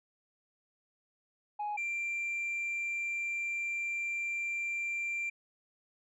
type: tone pair in turn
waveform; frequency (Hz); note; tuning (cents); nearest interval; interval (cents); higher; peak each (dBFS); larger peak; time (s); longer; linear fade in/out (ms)
sine; 834 / 2365; G#5 / D7; +7 / +12; octave + tritone; 1805; second; -31 / -30; second; 1.59-1.77 / 1.77-5.3; second; 10
effects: tanh soft clip ceiling -31 dBFS